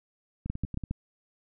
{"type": "two click trains", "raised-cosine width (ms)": 5, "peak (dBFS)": [-18, -23], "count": [4, 5], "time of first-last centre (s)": [[0.5, 0.91], [0.46, 0.837]], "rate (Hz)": [7.31, 10.6], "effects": []}